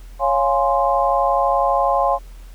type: chord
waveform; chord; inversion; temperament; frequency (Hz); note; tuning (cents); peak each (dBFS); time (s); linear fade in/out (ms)
sine; Db major seventh; none; equal; 554.4 / 698.5 / 830.6 / 1046.5; Db5 / F5 / Ab5 / C6; 0 / 0 / 0 / 0; -20; 0.19-2.19; 50
effects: added 42 Hz sine -35 dBFS peak until 2.54 s + pink hiss -51 dBFS RMS until 2.54 s